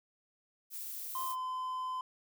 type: noise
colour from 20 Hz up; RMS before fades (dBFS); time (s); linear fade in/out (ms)
violet; -42; 0.7-1.36; 50
type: tone with pitch glide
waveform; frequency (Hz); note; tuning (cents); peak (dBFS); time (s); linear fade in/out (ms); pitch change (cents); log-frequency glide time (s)
triangle; 1040 to 1023.3; C6 to C6; -11 to -39; -33; 1.15-2.01; 2; -28; 1.25-1.38
effects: none